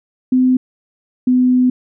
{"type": "tone pair in turn", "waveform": "sine", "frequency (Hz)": [255.4, 251.9], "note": ["C4", "B3"], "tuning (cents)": [-42, 34], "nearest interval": "unison", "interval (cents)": 24, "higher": "first", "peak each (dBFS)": -9, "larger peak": "neither", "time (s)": [[0.32, 0.57], [1.27, 1.7]], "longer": "second", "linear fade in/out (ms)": 5, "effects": []}